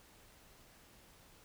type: silence
effects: pink hiss -62 dBFS RMS until 1.44 s